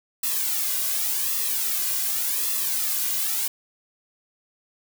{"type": "noise with flanger", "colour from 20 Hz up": "blue", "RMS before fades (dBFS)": -25, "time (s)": [0.23, 3.48], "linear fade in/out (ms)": 5, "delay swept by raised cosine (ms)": [1.3, 2.28], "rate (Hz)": 0.88, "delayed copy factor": -1, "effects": []}